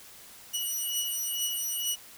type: beating tone pair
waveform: 10% pulse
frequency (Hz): 2930 / 2932.2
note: F#7 / F#7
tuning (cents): -18 / -16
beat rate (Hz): 2.2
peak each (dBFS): -24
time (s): 0.53-1.96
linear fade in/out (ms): 20
effects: white hiss -50 dBFS RMS until 2.17 s